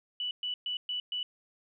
sine tone bursts, 2963 Hz, F#7, 2 cents sharp, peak -31 dBFS, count 5, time 0.2-1.23 s, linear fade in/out 2 ms, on 110 ms, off 120 ms, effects none

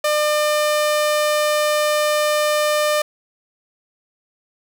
sawtooth tone, 600 Hz, D5, 37 cents sharp, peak -12 dBFS, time 0.04-3.02 s, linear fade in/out 5 ms, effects none

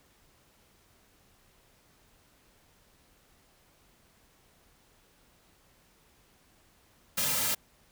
white noise with comb filter, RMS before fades -29 dBFS, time 7.17-7.55 s, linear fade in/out 10 ms, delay 2.7 ms, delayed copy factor -0.95, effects pink hiss -64 dBFS RMS until 7.91 s

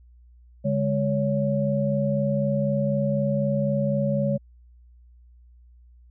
sine tone cluster, 141.9 / 205.9 / 561 Hz, C#3 / G#3 / C#5, +41 / -15 / +21 cents, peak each -25 dBFS, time 0.64-4.38 s, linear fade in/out 20 ms, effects added 60 Hz sine -49 dBFS peak until 6.1 s

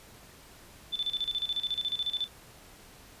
sine tone with tremolo, 3520 Hz, A7, in tune, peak -27 dBFS, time 0.92-2.28 s, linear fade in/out 20 ms, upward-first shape square, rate 14 Hz, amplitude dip 80%, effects pink hiss -53 dBFS RMS until 3.2 s + resampled to 32000 Hz

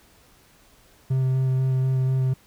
triangle tone with vibrato, 130.9 Hz, C3, 1 cent sharp, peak -17 dBFS, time 1.1-2.34 s, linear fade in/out 10 ms, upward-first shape square, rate 4.1 Hz, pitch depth 9 cents each way, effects pink hiss -56 dBFS RMS until 2.46 s

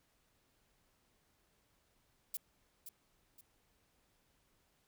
violet noise with echo, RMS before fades -40 dBFS, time 2.34-2.37 s, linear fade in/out 2 ms, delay 520 ms, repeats 2, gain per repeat -9 dB, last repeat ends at 3.41 s, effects pink hiss -75 dBFS RMS until 4.87 s

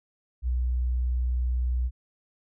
sine tone with vibrato, 61.74 Hz, B1, in tune, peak -23 dBFS, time 0.42-1.91 s, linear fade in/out 50 ms, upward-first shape triangle, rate 20 Hz, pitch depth 14 cents each way, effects none

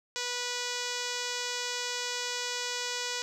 5% pulse tone with low-pass filter, 489.8 Hz, B4, 14 cents flat, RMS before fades -34 dBFS, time 0.16-3.22 s, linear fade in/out 0 ms, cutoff 7100 Hz, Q 1.6, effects none

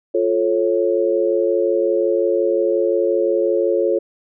sine tone cluster, 350.6 / 436.2 / 548 Hz, F4 / A4 / C#5, +7 / -15 / -20 cents, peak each -19 dBFS, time 0.14-3.99 s, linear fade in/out 10 ms, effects none

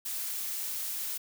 blue noise, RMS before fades -35 dBFS, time 0.05-1.18 s, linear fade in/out 10 ms, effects none

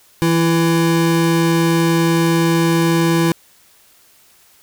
square tone pair together, 164.81 / 335 Hz, E3 / E4, 0 / +28 cents, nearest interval octave, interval 1228 cents, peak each -16 dBFS, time 0.22-3.32 s, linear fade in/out 0 ms, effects white hiss -51 dBFS RMS until 4.62 s

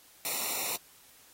white noise with comb filter, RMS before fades -33 dBFS, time 0.25-0.76 s, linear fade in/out 0 ms, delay 0.62 ms, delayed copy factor -0.9, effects white hiss -58 dBFS RMS until 1.33 s + AAC 48 kbps

